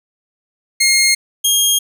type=tone pair in turn; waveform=15% pulse; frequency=2140 / 3240 Hz; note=C7 / G#7; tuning=+38 / -43 cents; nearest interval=perfect fifth; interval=719 cents; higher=second; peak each=-4 dBFS; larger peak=neither; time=0.8-1.15 / 1.44-1.79 s; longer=neither; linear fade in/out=10 ms; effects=none